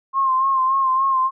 sine tone with vibrato, 1062 Hz, C6, 25 cents sharp, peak -15 dBFS, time 0.13-1.31 s, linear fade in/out 50 ms, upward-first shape sine, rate 3.5 Hz, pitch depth 42 cents each way, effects none

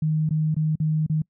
sine tone with dropouts, 155.56 Hz, D#3, in tune, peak -19 dBFS, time 0.02-1.22 s, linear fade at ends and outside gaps 5 ms, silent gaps 0.292-0.307 / 0.545-0.565 / 0.756-0.8 / 1.065-1.097 s, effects noise-tail reverb RT60 0.1 s tail -26 dB re dry

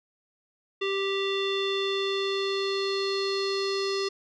square tone with low-pass filter sweep, 392 Hz, G4, in tune, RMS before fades -28 dBFS, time 0.81-4.09 s, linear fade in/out 10 ms, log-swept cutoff 3200 to 4800 Hz, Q 5.6, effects none

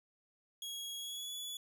sawtooth tone with pitch glide, 3314 to 3417 Hz, G#7 to G#7, -4 to +49 cents, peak -38 dBFS, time 0.62-1.57 s, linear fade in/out 2 ms, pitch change +53 cents, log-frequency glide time 0.97-1.34 s, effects none

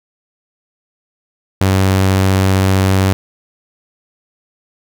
sawtooth tone, 95.5 Hz, G2, 45 cents flat, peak -6 dBFS, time 1.61-3.13 s, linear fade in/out 0 ms, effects none

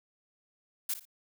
blue noise with echo, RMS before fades -32 dBFS, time 0.89-0.94 s, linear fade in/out 5 ms, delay 57 ms, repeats 2, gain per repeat -12 dB, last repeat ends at 1.054 s, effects none

